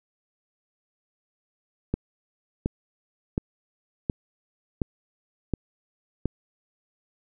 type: click train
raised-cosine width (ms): 3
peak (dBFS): -11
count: 7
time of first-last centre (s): 1.94-6.257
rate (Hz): 1.39
effects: none